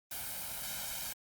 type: noise with comb filter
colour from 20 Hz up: white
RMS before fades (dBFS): -40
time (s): 0.11-1.13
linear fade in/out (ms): 5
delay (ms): 1.3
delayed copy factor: +0.8
effects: Opus 32 kbps